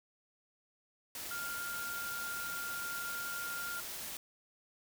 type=tone in noise; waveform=sine; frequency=1400 Hz; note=F6; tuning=4 cents sharp; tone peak=-39 dBFS; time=1.31-3.8 s; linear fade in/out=2 ms; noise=white; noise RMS=-43 dBFS; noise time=1.15-4.17 s; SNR=+1 dB; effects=none